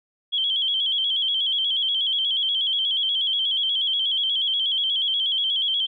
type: tone with vibrato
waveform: sine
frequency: 3228 Hz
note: G#7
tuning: 50 cents flat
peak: -20 dBFS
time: 0.32-5.87 s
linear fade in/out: 20 ms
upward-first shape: square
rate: 8.3 Hz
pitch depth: 57 cents each way
effects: none